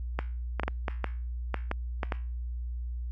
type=clicks; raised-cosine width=0.5 ms; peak=-14 dBFS; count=10; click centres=0.19 / 0.597 / 0.634 / 0.68 / 0.882 / 1.043 / 1.543 / 1.714 / 2.032 / 2.122 s; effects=added 60 Hz sine -32 dBFS peak until 3.11 s + Opus 48 kbps

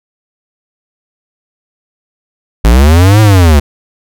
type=linear two-way sweep; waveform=square; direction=up then down; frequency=51.1 to 110 to 69.1 Hz; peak=-3 dBFS; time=2.64-3.6 s; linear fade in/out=10 ms; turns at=3.21 s; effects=none

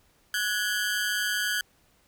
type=ring-modulated tone; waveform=sawtooth; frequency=1568 Hz; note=G6; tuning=in tune; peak=-19 dBFS; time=0.34-1.61 s; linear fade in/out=2 ms; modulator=102 Hz; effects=pink hiss -64 dBFS RMS until 2.07 s

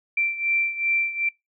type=beating tone pair; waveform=sine; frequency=2349 / 2351.6 Hz; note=D7 / D7; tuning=0 / +2 cents; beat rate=2.6 Hz; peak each=-23 / -27 dBFS; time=0.17-1.29 s; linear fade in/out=5 ms; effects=noise-tail reverb RT60 0.2 s tail -24 dB re dry

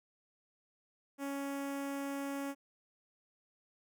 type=tone with notch filter; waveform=sawtooth; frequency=278.4 Hz; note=C#4; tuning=8 cents sharp; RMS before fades=-39 dBFS; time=1.18-2.55 s; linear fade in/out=50 ms; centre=4100 Hz; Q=1.2; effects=none

